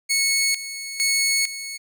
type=tone with tremolo; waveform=15% pulse; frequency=2201 Hz; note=C#7; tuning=13 cents flat; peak=-12 dBFS; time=0.09-1.78 s; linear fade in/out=20 ms; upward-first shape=square; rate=1.1 Hz; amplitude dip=75%; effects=none